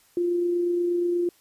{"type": "tone with amplitude modulation", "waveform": "sine", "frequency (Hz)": 349.2, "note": "F4", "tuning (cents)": 0, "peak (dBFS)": -20, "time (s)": [0.17, 1.29], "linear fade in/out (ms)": 2, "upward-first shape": "sine", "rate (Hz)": 28.4, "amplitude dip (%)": 25, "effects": ["white hiss -60 dBFS RMS until 1.4 s", "resampled to 32000 Hz"]}